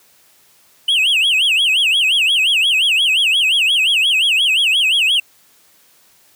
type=tone with vibrato; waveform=triangle; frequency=2898 Hz; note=F#7; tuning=37 cents flat; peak=-10 dBFS; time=0.88-5.2 s; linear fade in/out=5 ms; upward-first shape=sine; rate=5.7 Hz; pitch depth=250 cents each way; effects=white hiss -52 dBFS RMS until 6.35 s + high-pass 80 Hz 12 dB/octave